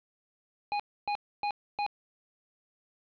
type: tone bursts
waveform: square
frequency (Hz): 824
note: G#5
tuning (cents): -14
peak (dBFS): -29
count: 4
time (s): 0.72-1.864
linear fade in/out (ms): 0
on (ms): 76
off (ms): 280
effects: resampled to 11025 Hz + 10-bit